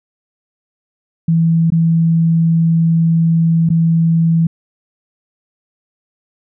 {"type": "tone with dropouts", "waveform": "sine", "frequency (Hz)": 164.81, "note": "E3", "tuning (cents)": 0, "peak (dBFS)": -9, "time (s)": [1.28, 4.47], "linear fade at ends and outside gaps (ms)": 5, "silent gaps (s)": [[1.703, 1.72], [3.691, 3.701]], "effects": []}